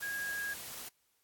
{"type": "tone in noise", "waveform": "sine", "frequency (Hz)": 1641, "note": "G#6", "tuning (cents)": -21, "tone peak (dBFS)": -35, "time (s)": [0.02, 0.54], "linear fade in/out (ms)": 10, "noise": "white", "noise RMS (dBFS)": -45, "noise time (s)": [0, 0.89], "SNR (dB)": 7, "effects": ["white hiss -75 dBFS RMS until 1.23 s", "AAC 64 kbps"]}